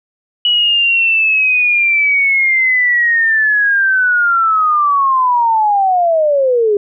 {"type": "linear sweep", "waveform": "sine", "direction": "down", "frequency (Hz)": [2938, 399.6], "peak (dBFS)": -9, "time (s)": [0.45, 6.77], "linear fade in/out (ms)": 2, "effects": []}